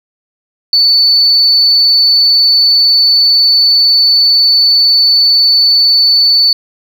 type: tone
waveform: sine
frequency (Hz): 4489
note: C#8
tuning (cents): +21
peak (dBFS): -4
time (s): 0.73-6.53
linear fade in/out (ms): 2
effects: tanh soft clip ceiling 0 dBFS + 7-bit